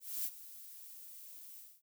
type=noise with ADSR envelope; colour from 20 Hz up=violet; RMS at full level=-36 dBFS; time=0-1.82 s; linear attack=250 ms; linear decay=48 ms; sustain=-16 dB; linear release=240 ms; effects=none